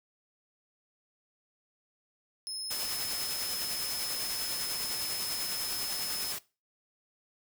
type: tone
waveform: 30% pulse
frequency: 5180 Hz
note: E8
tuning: 31 cents flat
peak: -31 dBFS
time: 2.47-6.32 s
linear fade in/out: 0 ms
type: noise with tremolo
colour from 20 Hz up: white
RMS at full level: -35 dBFS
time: 2.7-6.39 s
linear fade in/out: 10 ms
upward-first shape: triangle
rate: 10 Hz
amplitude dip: 40%
effects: noise-tail reverb RT60 0.3 s tail -20 dB re dry